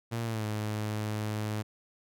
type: tone with pitch glide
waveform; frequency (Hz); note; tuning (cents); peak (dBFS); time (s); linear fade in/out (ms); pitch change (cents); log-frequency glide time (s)
sawtooth; 115.8 to 106.8; A#2 to G#2; -11 to +49; -27; 0.11-1.63; 20; -140; 0.24-0.45
effects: none